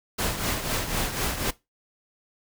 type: noise with tremolo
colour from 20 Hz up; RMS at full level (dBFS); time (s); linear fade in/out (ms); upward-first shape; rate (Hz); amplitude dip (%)
pink; -25; 0.18-1.51; 10; triangle; 4; 65
effects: noise-tail reverb RT60 0.2 s tail -19 dB re dry